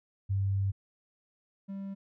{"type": "tone pair in turn", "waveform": ["sine", "triangle"], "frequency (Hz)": [98, 196], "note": ["G2", "G3"], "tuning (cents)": [0, 0], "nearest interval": "octave", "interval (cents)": 1200, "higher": "second", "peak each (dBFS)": [-26, -34], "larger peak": "first", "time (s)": [[0.29, 0.72], [1.68, 1.95]], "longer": "first", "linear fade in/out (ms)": 20, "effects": []}